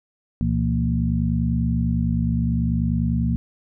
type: tone cluster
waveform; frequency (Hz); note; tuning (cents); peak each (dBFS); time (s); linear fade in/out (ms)
sine; 70.5 / 121.1 / 170.5 / 231.1; C#2 / B2 / F3 / A#3; +30 / -34 / -41 / -15; -24; 0.41-3.36; 0
effects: none